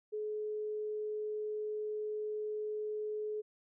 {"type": "tone", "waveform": "sine", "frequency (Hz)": 425.5, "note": "G#4", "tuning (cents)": 42, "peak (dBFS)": -35, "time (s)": [0.12, 3.42], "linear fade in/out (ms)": 20, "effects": []}